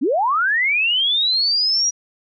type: linear sweep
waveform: sine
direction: up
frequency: 220 to 5800 Hz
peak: -15 dBFS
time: 0.01-1.91 s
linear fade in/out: 20 ms
effects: none